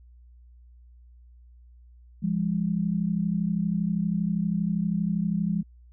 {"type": "tone pair together", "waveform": "sine", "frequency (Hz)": [171.24, 203.8], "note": ["F3", "G#3"], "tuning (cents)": [-34, -32], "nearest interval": "minor third", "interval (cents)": 302, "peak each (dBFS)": [-26, -26], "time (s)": [2.22, 5.63], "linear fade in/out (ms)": 20, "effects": ["added 60 Hz sine -49 dBFS peak until 5.92 s"]}